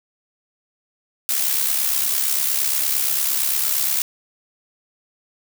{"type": "noise with amplitude modulation", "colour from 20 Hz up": "blue", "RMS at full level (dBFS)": -18, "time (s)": [1.29, 4.02], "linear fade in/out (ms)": 0, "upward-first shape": "sine", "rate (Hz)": 68.7, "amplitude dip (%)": 55, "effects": []}